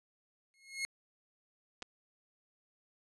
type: tone with exponential growth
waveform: sawtooth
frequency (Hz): 2163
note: C#7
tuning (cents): -43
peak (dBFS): -28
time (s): 0.54-0.85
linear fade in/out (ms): 0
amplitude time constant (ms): 66
type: clicks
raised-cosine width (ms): 0.2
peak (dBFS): -26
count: 2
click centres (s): 1.822 / 1.826
effects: resampled to 24000 Hz